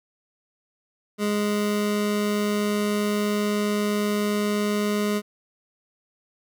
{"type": "tone", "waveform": "25% pulse", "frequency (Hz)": 207.7, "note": "G#3", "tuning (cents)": 0, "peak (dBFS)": -18, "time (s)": [1.18, 5.22], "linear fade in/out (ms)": 50, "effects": []}